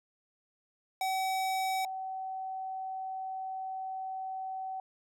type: tone pair in turn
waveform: square / sine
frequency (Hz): 760 / 760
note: F#5 / F#5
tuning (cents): +46 / +46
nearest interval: unison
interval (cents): 0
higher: neither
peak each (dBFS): -30 / -35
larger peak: first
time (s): 1.01-1.85 / 1.85-4.8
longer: second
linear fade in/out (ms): 2
effects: none